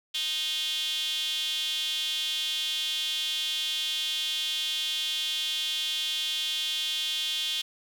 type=tone with high-pass filter; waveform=sawtooth; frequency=310 Hz; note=D#4; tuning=6 cents flat; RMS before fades=-30 dBFS; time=0.14-7.62 s; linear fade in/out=10 ms; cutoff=3300 Hz; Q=7.3; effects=none